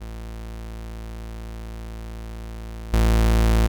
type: tone with level steps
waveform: 40% pulse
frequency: 55.8 Hz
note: A1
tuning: 25 cents sharp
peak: -31 / -14 dBFS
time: 0-3.68 s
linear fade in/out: 20 ms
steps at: 2.93 s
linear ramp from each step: 5 ms
effects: none